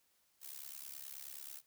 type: noise with amplitude modulation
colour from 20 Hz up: blue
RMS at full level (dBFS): -45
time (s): 0.4-1.62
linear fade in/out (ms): 50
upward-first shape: sine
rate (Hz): 69.3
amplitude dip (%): 95
effects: white hiss -75 dBFS RMS until 1.66 s